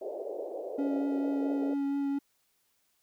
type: band-pass noise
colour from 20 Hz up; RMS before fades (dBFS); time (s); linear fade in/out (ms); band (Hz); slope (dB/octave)
pink; -38; 0.01-1.74; 5; 380 to 650; 48
type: tone with vibrato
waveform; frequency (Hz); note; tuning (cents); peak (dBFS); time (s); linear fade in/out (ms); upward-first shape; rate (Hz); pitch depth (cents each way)
triangle; 280; C#4; +18; -26; 0.78-2.19; 10; triangle; 4.4; 13
effects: white hiss -73 dBFS RMS until 3.02 s